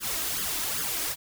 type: noise with flanger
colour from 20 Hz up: white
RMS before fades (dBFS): -30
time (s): 0-1.16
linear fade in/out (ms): 50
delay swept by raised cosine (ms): 0.59 to 3.19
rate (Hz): 2.5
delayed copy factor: +0.75
effects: none